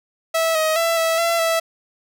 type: tone with pitch steps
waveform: sawtooth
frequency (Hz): 653 / 630 / 666 / 654 / 674 / 658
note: E5 / D#5 / E5 / E5 / E5 / E5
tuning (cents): -17 / +21 / +18 / -14 / +38 / -3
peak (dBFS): -13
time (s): 0.34-1.6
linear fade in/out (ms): 10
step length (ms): 210
effects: none